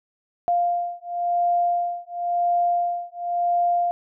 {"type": "beating tone pair", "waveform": "sine", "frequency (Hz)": [698.5, 699.45], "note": ["F5", "F5"], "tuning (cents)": [0, 2], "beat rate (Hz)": 0.95, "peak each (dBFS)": -23, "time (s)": [0.48, 3.91], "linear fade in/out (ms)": 0, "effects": []}